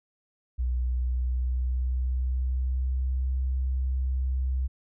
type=tone with pitch glide; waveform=sine; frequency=61.74 to 64.81 Hz; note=B1 to C2; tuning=0 to -16 cents; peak=-24 dBFS; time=0.58-4.68 s; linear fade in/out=20 ms; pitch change=+84 cents; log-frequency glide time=0.77-3.36 s; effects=none